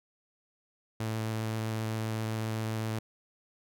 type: tone with vibrato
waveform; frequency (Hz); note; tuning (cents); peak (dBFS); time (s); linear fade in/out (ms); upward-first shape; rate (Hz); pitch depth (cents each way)
sawtooth; 110.6; A2; +9; -27; 1-2.99; 5; sine; 7.7; 8
effects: none